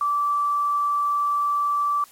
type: tone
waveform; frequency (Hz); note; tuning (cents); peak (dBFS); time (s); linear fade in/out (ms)
sine; 1162; D6; -19; -19; 0.01-2.04; 2
effects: white hiss -51 dBFS RMS until 2.11 s + MP3 64 kbps